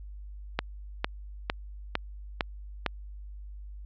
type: click train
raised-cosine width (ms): 0.3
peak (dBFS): -9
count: 6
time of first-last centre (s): 0.59-2.863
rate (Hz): 2.2
effects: added 50 Hz sine -40 dBFS peak until 3.85 s + low-pass 4000 Hz 12 dB/octave